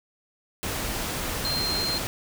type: tone in noise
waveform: sine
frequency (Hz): 4175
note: C8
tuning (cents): -5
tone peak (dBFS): -26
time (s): 1.45-1.98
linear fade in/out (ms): 0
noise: pink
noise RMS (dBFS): -30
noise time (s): 0.63-2.07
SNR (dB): +1
effects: none